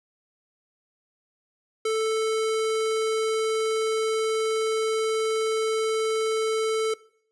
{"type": "tone", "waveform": "square", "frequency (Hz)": 440.6, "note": "A4", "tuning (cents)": 2, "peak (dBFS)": -23, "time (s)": [1.85, 6.94], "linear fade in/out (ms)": 5, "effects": ["noise-tail reverb RT60 0.6 s tail -21 dB re dry", "resampled to 24000 Hz"]}